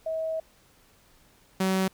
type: tone pair in turn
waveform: sine / sawtooth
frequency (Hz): 642 / 189.39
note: E5 / F#3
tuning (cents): -46 / +41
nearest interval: octave + major sixth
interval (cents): 2113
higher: first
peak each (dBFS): -27 / -19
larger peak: second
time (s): 0.06-0.4 / 1.6-1.88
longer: first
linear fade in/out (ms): 5
effects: pink hiss -60 dBFS RMS until 1.93 s